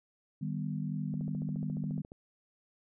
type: chord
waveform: sine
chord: Eb augmented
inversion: none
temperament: equal with one note detuned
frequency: 152.89 / 196 / 246.9 Hz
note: Eb3 / G3 / B3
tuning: -30 / 0 / 0 cents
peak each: -35 / -37 / -40 dBFS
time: 0.41-2.02 s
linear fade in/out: 10 ms
type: click train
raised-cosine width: 2 ms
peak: -34 dBFS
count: 15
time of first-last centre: 1.14-2.119 s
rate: 14.3 Hz
effects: none